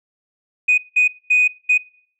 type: tone bursts at uneven times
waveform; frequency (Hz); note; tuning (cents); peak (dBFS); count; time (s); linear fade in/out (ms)
sine; 2489; D#7; 0; -10; 4; 0.68-0.78 / 0.96-1.08 / 1.3-1.48 / 1.69-1.78; 10
effects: noise-tail reverb RT60 0.6 s tail -23 dB re dry + tanh soft clip ceiling -7 dBFS